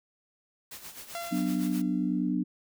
white noise with tremolo, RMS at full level -42 dBFS, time 0.71-1.82 s, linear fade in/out 5 ms, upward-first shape sine, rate 7.8 Hz, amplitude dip 65%
sawtooth tone with exponential decay, 684 Hz, F5, 36 cents flat, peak -29 dBFS, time 1.15-2.35 s, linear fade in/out 0 ms, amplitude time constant 260 ms
sine chord, B minor, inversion second, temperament just, 185.21 / 246.9 / 296.3 Hz, F#3 / B3 / D4, +2 / 0 / +15 cents, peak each -30 dBFS, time 1.31-2.44 s, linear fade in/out 20 ms
effects none

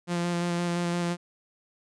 sawtooth tone with vibrato, 173.5 Hz, F3, 11 cents flat, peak -22 dBFS, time 0.07-1.17 s, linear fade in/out 50 ms, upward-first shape square, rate 5.8 Hz, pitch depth 12 cents each way, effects resampled to 22050 Hz

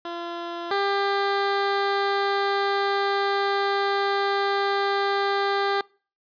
15% pulse tone pair in turn, 342.3 / 398.3 Hz, F4 / G4, -35 / +28 cents, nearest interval minor third, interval 263 cents, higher second, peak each -24 / -15 dBFS, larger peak second, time 0.05-0.71 / 0.71-5.81 s, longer second, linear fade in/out 2 ms, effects noise-tail reverb RT60 0.4 s tail -25 dB re dry + resampled to 11025 Hz

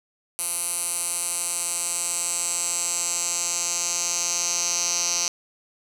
10% pulse tone with band-pass filter sweep, 173.5 Hz, F3, 11 cents flat, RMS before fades -26 dBFS, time 0.39-5.28 s, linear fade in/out 0 ms, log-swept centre 10000 to 5900 Hz, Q 4.4, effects 8-bit

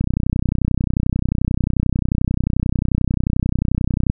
click train, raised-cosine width 5 ms, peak -5 dBFS, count 129, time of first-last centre 0.01-4.099 s, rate 31.3 Hz, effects none

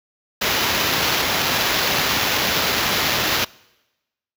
blue noise with sample-and-hold, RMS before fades -20 dBFS, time 0.41-3.45 s, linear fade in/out 10 ms, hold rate 8820 Hz, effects noise-tail reverb RT60 1.0 s tail -24 dB re dry + high-pass 60 Hz 12 dB/octave

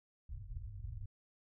white low-pass noise, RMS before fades -45 dBFS, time 0.29-1.06 s, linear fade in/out 5 ms, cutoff 110 Hz, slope 48 dB/octave, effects none

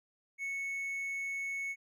triangle tone, 2208 Hz, C#7, 7 cents flat, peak -33 dBFS, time 0.38-1.76 s, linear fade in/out 50 ms, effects none

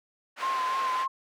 white band-pass noise, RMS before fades -37 dBFS, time 0.36-1.07 s, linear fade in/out 50 ms, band 560 to 2100 Hz, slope 12 dB/octave
sine tone with vibrato, 1046.5 Hz, C6, in tune, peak -26 dBFS, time 0.42-1.08 s, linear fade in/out 10 ms, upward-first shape sine, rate 3.4 Hz, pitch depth 37 cents each way
effects none

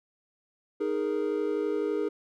triangle chord, D# suspended fourth, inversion none, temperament just, 311.1 / 414.8 / 466.7 Hz, D#4 / G#4 / A#4, 0 / -2 / +2 cents, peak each -30 / -27 / -30 dBFS, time 0.8-2.09 s, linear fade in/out 10 ms, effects none

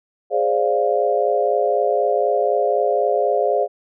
sine chord, D half-diminished seventh, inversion second, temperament equal, 415.3 / 523.3 / 587.3 / 698.5 Hz, Ab4 / C5 / D5 / F5, 0 / 0 / 0 / 0 cents, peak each -21 dBFS, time 0.3-3.68 s, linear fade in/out 50 ms, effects none

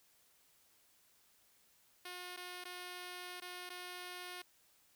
5% pulse tone with dropouts, 359.2 Hz, F4, 49 cents sharp, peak -34 dBFS, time 2.05-4.42 s, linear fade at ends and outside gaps 5 ms, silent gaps 2.365-2.372 / 2.641-2.652 / 3.402-3.419 / 3.694-3.7 s, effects white hiss -70 dBFS RMS until 4.95 s

